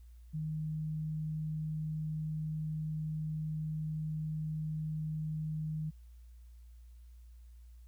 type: tone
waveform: sine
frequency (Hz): 155.56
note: D#3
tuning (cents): 0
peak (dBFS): -34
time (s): 0.33-5.91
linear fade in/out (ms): 20
effects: added 59 Hz sine -51 dBFS peak until 7.87 s + white hiss -75 dBFS RMS until 7.87 s